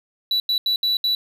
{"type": "tone bursts at uneven times", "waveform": "triangle", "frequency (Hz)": 3946, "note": "B7", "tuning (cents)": -2, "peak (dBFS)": -16, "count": 5, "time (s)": [[0.31, 0.4], [0.49, 0.58], [0.66, 0.76], [0.83, 0.97], [1.04, 1.15]], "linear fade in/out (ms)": 2, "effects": []}